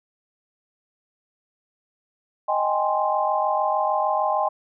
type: chord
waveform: sine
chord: Ab major seventh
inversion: second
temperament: equal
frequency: 622.3 / 784 / 830.6 / 1046.5 Hz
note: Eb5 / G5 / Ab5 / C6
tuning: 0 / 0 / 0 / 0 cents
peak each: -25 dBFS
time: 2.48-4.49 s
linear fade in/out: 10 ms
effects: none